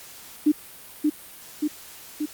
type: tone with echo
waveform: sine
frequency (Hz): 300.8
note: D4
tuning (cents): +42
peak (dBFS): -14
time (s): 0.46-0.52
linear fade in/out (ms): 10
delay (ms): 580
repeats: 3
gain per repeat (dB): -3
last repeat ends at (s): 2.26
effects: white hiss -44 dBFS RMS until 2.33 s + Opus 48 kbps